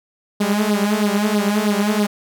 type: tone with flanger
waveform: sawtooth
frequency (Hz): 207.7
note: G#3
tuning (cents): 0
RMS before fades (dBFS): -18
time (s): 0.4-2.07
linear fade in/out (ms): 10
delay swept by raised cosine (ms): 0.2 to 6.1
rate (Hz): 3.1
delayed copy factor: +0.85
effects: none